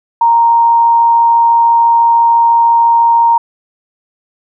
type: tone with amplitude modulation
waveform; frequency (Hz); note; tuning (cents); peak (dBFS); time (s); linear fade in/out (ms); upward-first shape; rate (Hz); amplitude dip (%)
sine; 930; A#5; -4; -4; 0.21-3.38; 5; sine; 114; 25
effects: none